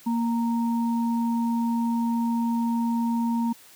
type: tone pair together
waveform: sine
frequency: 233.1 / 928.1 Hz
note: A#3 / A#5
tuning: 0 / -8 cents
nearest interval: 2 octaves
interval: 2392 cents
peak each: -22 / -31 dBFS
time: 0.06-3.53 s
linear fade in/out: 10 ms
effects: white hiss -51 dBFS RMS until 3.75 s + high-pass 100 Hz 12 dB/octave